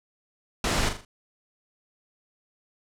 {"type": "noise with echo", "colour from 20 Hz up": "pink", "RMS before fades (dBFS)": -25, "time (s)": [0.64, 0.89], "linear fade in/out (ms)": 2, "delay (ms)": 40, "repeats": 4, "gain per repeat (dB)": -7, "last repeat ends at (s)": 1.05, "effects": ["low-pass 8000 Hz 12 dB/octave"]}